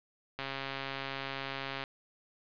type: click train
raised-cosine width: 0.3 ms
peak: -21 dBFS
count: 198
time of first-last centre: 0.39-1.839 s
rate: 136 Hz
effects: resampled to 11025 Hz + 10-bit